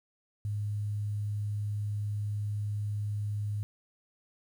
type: tone with quantisation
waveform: sine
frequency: 103.83 Hz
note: G#2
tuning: in tune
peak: -30 dBFS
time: 0.45-3.63 s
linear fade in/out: 0 ms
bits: 10
effects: none